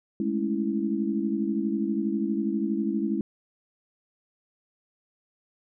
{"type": "chord", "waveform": "sine", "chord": "A major seventh", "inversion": "third", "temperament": "equal", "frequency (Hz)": [207.7, 220, 277.2, 329.6], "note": ["G#3", "A3", "C#4", "E4"], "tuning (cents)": [0, 0, 0, 0], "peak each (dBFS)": [-28, -32, -31, -29], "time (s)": [0.2, 3.21], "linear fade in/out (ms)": 2, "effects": []}